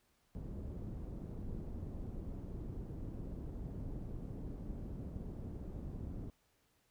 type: low-pass noise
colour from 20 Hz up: pink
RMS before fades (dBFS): -44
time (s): 0.35-6.3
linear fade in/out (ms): 0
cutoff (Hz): 300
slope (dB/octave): 12
effects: pink hiss -75 dBFS RMS until 6.9 s